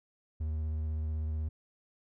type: tone with vibrato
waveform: triangle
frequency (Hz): 77.78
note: D#2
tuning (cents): 0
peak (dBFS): -29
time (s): 0.4-1.49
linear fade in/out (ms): 10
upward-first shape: square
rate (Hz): 16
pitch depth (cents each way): 16
effects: none

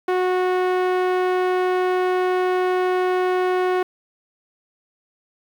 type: tone with low-pass filter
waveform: sawtooth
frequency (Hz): 366.5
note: F#4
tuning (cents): -16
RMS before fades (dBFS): -20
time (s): 0.08-3.83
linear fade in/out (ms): 5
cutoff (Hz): 2000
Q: 0.66
effects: 8-bit

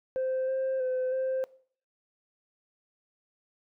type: tone with pitch steps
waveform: sine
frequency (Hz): 520 / 527 / 512 / 523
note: C5 / C5 / C5 / C5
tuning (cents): -11 / +12 / -38 / -1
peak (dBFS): -25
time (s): 0.16-1.44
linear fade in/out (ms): 0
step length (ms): 320
effects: noise-tail reverb RT60 0.5 s tail -22 dB re dry + tanh soft clip ceiling -25 dBFS

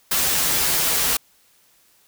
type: noise with comb filter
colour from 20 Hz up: white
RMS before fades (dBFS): -20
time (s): 0.11-1.17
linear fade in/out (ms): 5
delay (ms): 9.8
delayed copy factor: -0.55
effects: white hiss -58 dBFS RMS until 2.07 s

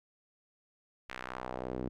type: tone with band-pass filter sweep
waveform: sawtooth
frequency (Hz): 63.1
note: B1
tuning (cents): +38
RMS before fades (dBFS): -40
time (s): 1.09-1.89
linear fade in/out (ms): 5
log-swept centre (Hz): 2200 to 290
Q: 1.4
effects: none

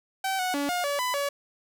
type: tone with pitch steps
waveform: sawtooth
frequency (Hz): 769 / 736 / 284.9 / 713 / 571 / 1000 / 567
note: G5 / F#5 / C#4 / F5 / D5 / B5 / C#5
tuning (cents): -33 / -9 / +48 / +36 / -49 / +21 / +39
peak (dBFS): -22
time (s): 0.24-1.29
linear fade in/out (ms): 5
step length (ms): 150
effects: none

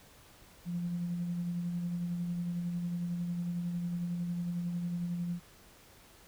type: tone with tremolo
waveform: sine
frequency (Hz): 174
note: F3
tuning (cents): -6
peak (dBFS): -30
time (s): 0.65-5.4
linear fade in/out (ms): 50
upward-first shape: sine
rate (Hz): 11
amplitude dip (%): 35
effects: tanh soft clip ceiling -26 dBFS + pink hiss -58 dBFS RMS until 6.27 s

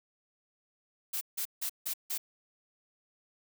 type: noise bursts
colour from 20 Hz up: blue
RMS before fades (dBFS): -34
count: 5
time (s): 1.13-2.18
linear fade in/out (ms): 10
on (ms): 82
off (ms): 160
effects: none

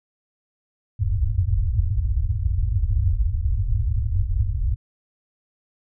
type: low-pass noise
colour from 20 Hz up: white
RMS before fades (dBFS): -21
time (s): 0.99-4.76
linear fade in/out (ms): 20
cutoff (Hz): 110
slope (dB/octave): 96
effects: none

